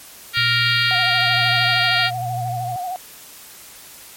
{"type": "harmonic tone", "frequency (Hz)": 466.2, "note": "A#4", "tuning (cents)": 0, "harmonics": [3, 4, 5, 6, 7, 8, 9, 10], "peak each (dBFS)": [-21, -22, -23, -24, -24, -25, -26, -26], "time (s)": [0.33, 2.11], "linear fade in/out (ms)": 50}
{"type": "tone with tremolo", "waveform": "sine", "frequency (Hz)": 119.6, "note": "A#2", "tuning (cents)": 45, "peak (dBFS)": -24, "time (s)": [0.37, 2.76], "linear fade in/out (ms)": 0, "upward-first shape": "sine", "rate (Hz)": 1.1, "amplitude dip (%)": 55}
{"type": "tone with vibrato", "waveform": "sine", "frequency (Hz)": 728, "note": "F#5", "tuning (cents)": -28, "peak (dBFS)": -23, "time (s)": [0.91, 2.96], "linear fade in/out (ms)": 0, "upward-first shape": "sine", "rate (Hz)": 13, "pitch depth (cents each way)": 58}
{"effects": ["white hiss -41 dBFS RMS until 4.16 s", "MP3 64 kbps"]}